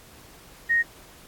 sine tone, 1864.7 Hz, A#6, in tune, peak -18 dBFS, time 0.69-0.83 s, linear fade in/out 20 ms, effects pink hiss -50 dBFS RMS until 1.27 s + AAC 64 kbps

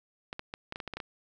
clicks, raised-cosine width 0.3 ms, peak -21 dBFS, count 10, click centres 0.329 / 0.394 / 0.539 / 0.724 / 0.759 / 0.802 / 0.877 / 0.937 / 0.97 / 1.002 s, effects none

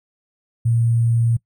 sine tone with sample-and-hold, 116.3 Hz, A#2, 4 cents flat, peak -14 dBFS, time 0.65-1.37 s, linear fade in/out 10 ms, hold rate 8820 Hz, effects noise-tail reverb RT60 0.1 s tail -22 dB re dry

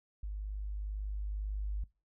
sine tone with level ramp, 51 Hz, G#1, 31 cents flat, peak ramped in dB -36 to -32 dBFS, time 0.23-1.84 s, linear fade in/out 5 ms, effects noise-tail reverb RT60 0.3 s tail -23 dB re dry

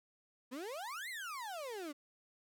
35% pulse exponential two-way sweep, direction up then down, 236.6 to 2145 to 277.1 Hz, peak -40 dBFS, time 0.51-1.93 s, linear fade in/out 20 ms, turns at 1.09 s, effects none

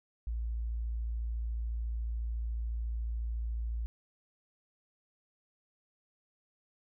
sine tone, 57 Hz, A#1, 38 cents flat, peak -32 dBFS, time 0.27-3.86 s, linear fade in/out 0 ms, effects none

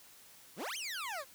20% pulse exponential two-way sweep, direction up then down, 132.2 to 3246 to 505 Hz, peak -33 dBFS, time 0.56-1.25 s, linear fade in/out 50 ms, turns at 0.77 s, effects white hiss -58 dBFS RMS until 1.34 s

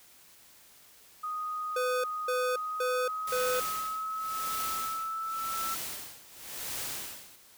sine tone with pitch glide, 1244.5 to 1326.1 Hz, D#6 to E6, 0 to +10 cents, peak -32 dBFS, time 1.23-5.75 s, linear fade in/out 10 ms, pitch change +110 cents, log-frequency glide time 2.4-5.55 s
square tone bursts, 502 Hz, B4, 28 cents sharp, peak -29 dBFS, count 4, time 1.76-3.6 s, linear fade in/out 5 ms, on 280 ms, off 240 ms
white noise with tremolo, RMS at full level -36 dBFS, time 3.27-7.36 s, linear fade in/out 5 ms, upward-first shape sine, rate 0.92 Hz, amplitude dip 90%
effects white hiss -57 dBFS RMS until 7.57 s

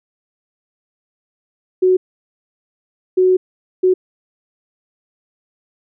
sine tone bursts at uneven times, 370 Hz, F#4, in tune, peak -9 dBFS, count 3, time 1.82-1.97 / 3.17-3.37 / 3.83-3.94 s, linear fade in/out 10 ms, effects none

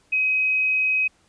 sine tone, 2531 Hz, D#7, 29 cents sharp, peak -18 dBFS, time 0.12-1.08 s, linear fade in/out 10 ms, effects pink hiss -61 dBFS RMS until 1.28 s + resampled to 22050 Hz

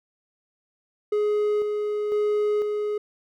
triangle tone with tremolo, 418.9 Hz, G#4, 15 cents sharp, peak -18 dBFS, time 1.12-2.98 s, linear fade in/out 5 ms, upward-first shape square, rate 1 Hz, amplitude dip 35%, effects none

